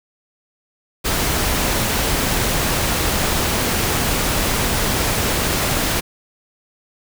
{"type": "noise", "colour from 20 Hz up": "pink", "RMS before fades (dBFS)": -19, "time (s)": [1.04, 6.01], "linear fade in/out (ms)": 20, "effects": []}